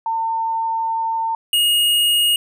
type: tone pair in turn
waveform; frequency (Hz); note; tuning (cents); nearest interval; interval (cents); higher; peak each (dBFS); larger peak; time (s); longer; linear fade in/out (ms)
sine / square; 903 / 2867; A5 / F7; +45 / +45; octave + minor sixth; 2000; second; -18 / -14; second; 0.06-1.35 / 1.53-2.36; first; 2
effects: none